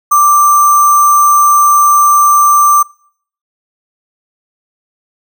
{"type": "tone with sample-and-hold", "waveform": "sine", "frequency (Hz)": 1174.7, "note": "D6", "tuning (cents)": 0, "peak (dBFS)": -4, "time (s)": [0.11, 2.83], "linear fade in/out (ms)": 10, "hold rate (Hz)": 7350, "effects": ["noise-tail reverb RT60 0.6 s tail -25 dB re dry"]}